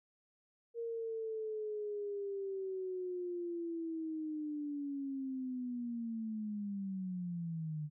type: linear sweep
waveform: sine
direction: down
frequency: 467.3 to 148 Hz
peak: -37 dBFS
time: 0.74-7.9 s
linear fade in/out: 50 ms
effects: none